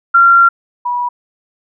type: tone pair in turn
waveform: sine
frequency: 1377 / 973.7 Hz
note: F6 / B5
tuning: -25 / -25 cents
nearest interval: tritone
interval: 600 cents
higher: first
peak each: -4 / -14 dBFS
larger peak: first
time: 0.14-0.49 / 0.85-1.09 s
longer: first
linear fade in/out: 10 ms
effects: none